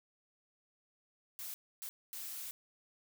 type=noise bursts at uneven times; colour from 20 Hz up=blue; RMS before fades=-44 dBFS; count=3; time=1.39-1.54 / 1.82-1.89 / 2.13-2.51 s; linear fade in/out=0 ms; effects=none